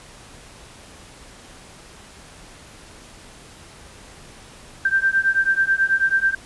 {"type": "beating tone pair", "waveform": "sine", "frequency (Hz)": [1568, 1577.2], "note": ["G6", "G6"], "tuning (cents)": [0, 10], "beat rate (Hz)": 9.2, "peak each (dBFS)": -19, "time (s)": [4.85, 6.35], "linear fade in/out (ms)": 5, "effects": ["pink hiss -44 dBFS RMS until 6.45 s", "resampled to 24000 Hz"]}